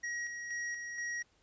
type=tone with tremolo; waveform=square; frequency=1900 Hz; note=A#6; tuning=33 cents sharp; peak=-36 dBFS; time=0.03-1.23 s; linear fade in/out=10 ms; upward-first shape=square; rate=2.1 Hz; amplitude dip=40%; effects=pink hiss -70 dBFS RMS until 1.42 s + resampled to 16000 Hz